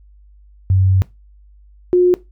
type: tone pair in turn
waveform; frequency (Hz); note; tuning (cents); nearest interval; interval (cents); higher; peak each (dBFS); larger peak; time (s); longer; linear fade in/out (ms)
sine; 94.7 / 359; F#2 / F4; +41 / +48; octave + major seventh; 2307; second; -10 / -8; second; 0.7-1.02 / 1.93-2.14; first; 0
effects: noise-tail reverb RT60 0.2 s tail -18 dB re dry + added 50 Hz sine -43 dBFS peak until 2.31 s